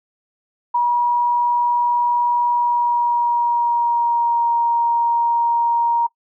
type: tone with pitch glide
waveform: sine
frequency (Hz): 961 to 938.5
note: B5 to A#5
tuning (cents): -48 to +11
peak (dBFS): -14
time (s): 0.74-6.07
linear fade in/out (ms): 10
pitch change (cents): -41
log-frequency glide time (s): 2.52-4.52
effects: noise-tail reverb RT60 0.1 s tail -23 dB re dry